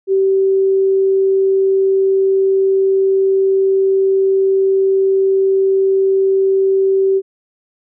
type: tone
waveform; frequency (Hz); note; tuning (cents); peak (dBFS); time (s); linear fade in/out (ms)
sine; 386.1; G4; -26; -10; 0.07-7.22; 50
effects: none